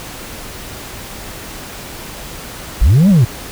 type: linear two-way sweep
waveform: sine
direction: up then down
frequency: 38 to 210.3 to 105.1 Hz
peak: -3 dBFS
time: 2.81-3.25 s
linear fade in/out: 10 ms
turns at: 3.09 s
effects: tanh soft clip ceiling -5 dBFS + pink hiss -30 dBFS RMS until 3.51 s